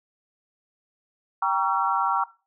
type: chord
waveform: sine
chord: G diminished seventh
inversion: none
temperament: just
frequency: 784 / 940.8 / 1128.9 / 1354.7 Hz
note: G5 / Bb5 / Db6 / Fb6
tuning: 0 / +16 / +31 / +47 cents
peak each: -27 / -25 / -26 / -26 dBFS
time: 1.42-2.24 s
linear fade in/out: 5 ms
effects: noise-tail reverb RT60 0.3 s tail -18 dB re dry